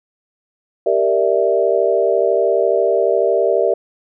sine chord, E half-diminished seventh, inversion first, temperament equal, 392 / 466.2 / 587.3 / 659.3 Hz, G4 / Bb4 / D5 / E5, 0 / 0 / 0 / 0 cents, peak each -18 dBFS, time 0.86-3.74 s, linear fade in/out 5 ms, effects none

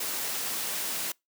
white high-pass noise, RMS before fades -32 dBFS, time 0-1.12 s, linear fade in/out 5 ms, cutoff 170 Hz, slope 12 dB/octave, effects noise-tail reverb RT60 0.2 s tail -26 dB re dry

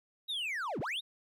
triangle linear two-way sweep, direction down then up, 3900 to 100.7 to 3900 Hz, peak -32 dBFS, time 0.28-1.01 s, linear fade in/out 20 ms, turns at 0.8 s, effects none

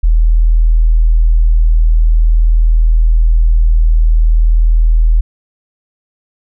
sine tone, 40.24 Hz, E1, 41 cents flat, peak -5 dBFS, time 0.03-5.21 s, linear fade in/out 10 ms, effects none

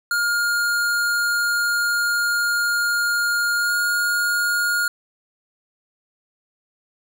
square tone with pitch glide, 1416 to 1425 Hz, F6 to F6, +23 to +34 cents, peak -19 dBFS, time 0.11-4.88 s, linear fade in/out 2 ms, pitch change +11 cents, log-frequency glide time 3.57-3.72 s, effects 9-bit

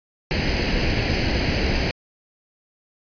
pink noise with comb filter, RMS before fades -21 dBFS, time 0.31-1.91 s, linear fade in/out 0 ms, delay 0.42 ms, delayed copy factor +0.7, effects resampled to 11025 Hz

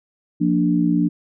sine chord, Bb major, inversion second, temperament equal, 174.61 / 233.1 / 293.7 Hz, F3 / Bb3 / D4, 0 / 0 / 0 cents, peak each -19 / -22 / -18 dBFS, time 0.4-1.09 s, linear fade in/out 20 ms, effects none

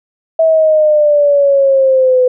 sine exponential sweep, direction down, 652 to 501 Hz, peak -6 dBFS, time 0.39-2.28 s, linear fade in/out 5 ms, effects none

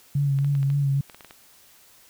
sine tone with vibrato, 140 Hz, C#3, 18 cents sharp, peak -19 dBFS, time 0.15-1.01 s, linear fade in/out 5 ms, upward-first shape sine, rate 3.6 Hz, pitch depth 34 cents each way
clicks, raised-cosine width 0.3 ms, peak -27 dBFS, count 10, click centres 0.388 / 0.446 / 0.552 / 0.63 / 0.702 / 1.098 / 1.146 / 1.208 / 1.247 / 1.309 s
effects white hiss -54 dBFS RMS until 2.09 s

